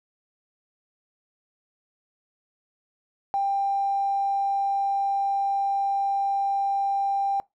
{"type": "tone with tanh clipping", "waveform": "triangle", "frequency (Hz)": 792, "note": "G5", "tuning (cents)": 18, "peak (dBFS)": -21, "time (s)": [3.34, 7.4], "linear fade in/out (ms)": 0, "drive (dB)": 2, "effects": ["noise-tail reverb RT60 0.2 s tail -23 dB re dry"]}